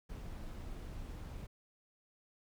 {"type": "noise", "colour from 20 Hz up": "brown", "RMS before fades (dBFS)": -45, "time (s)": [0.09, 1.47], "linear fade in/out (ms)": 10, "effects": []}